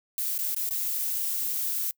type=noise with dropouts; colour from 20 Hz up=violet; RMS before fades=-29 dBFS; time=0.18-1.91 s; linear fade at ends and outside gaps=0 ms; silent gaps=0.378-0.389 / 0.546-0.564 / 0.691-0.709 s; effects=noise-tail reverb RT60 0.1 s tail -26 dB re dry